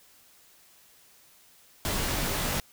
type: noise with comb filter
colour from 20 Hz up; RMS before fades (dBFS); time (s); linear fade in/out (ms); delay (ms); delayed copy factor
pink; -29; 1.85-2.6; 0; 19; -0.75
effects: white hiss -58 dBFS RMS until 2.72 s